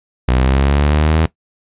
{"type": "linear sweep", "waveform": "sawtooth", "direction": "up", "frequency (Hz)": [61.74, 81.1], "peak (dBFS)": -7, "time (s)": [0.28, 1.26], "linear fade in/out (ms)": 5, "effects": ["noise-tail reverb RT60 0.1 s tail -18 dB re dry", "resampled to 8000 Hz"]}